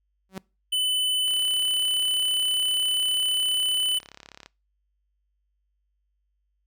sawtooth tone with exponential growth, 190 Hz, F#3, 46 cents sharp, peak -25 dBFS, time 0.29-0.38 s, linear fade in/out 2 ms, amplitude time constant 18 ms
square tone, 3009 Hz, F#7, 28 cents sharp, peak -22 dBFS, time 0.72-3.99 s, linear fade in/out 10 ms
click train, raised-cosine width 0.2 ms, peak -25 dBFS, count 112, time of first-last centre 1.28-4.461 s, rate 34.9 Hz
effects noise-tail reverb RT60 0.3 s tail -24 dB re dry + added 50 Hz sine -70 dBFS peak until 6.66 s

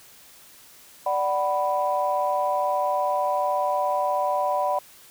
sine chord, B minor, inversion first, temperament equal with one note detuned, 587.3 / 750.8 / 987.8 Hz, D5 / F#5 / B5, 0 / +25 / 0 cents, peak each -25 dBFS, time 1.06-4.79 s, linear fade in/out 5 ms, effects tanh soft clip ceiling -11 dBFS + white hiss -50 dBFS RMS until 5.1 s

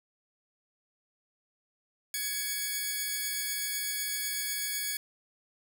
5% pulse tone pair together, 1681 / 2244 Hz, G#6 / C#7, +20 / +21 cents, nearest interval perfect fourth, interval 501 cents, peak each -24 dBFS, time 2.14-4.97 s, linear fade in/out 2 ms, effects none

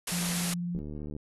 white low-pass noise, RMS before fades -34 dBFS, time 0.07-0.54 s, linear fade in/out 5 ms, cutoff 12000 Hz, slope 96 dB/octave
sine tone with vibrato, 174.61 Hz, F3, in tune, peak -30 dBFS, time 0.12-0.79 s, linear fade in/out 0 ms, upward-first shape square, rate 20 Hz, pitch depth 15 cents each way
click train, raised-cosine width 3 ms, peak -27 dBFS, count 32, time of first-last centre 0.75-1.165 s, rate 74.7 Hz
effects none

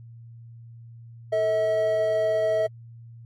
triangle tone pair together, 441.8 / 642 Hz, A4 / E5, +7 / -46 cents, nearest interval tritone, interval 647 cents, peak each -27 / -19 dBFS, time 1.32-2.67 s, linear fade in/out 10 ms, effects added 116 Hz sine -42 dBFS peak until 3.25 s + AAC 48 kbps

